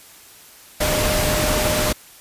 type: tone in noise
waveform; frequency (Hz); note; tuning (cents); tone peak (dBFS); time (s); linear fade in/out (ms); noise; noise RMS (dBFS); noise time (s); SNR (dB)
sine; 609; D#5; -37; -23; 0.8-1.93; 10; pink; -20; 0.8-1.93; -6
effects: white hiss -45 dBFS RMS until 2.2 s + resampled to 32000 Hz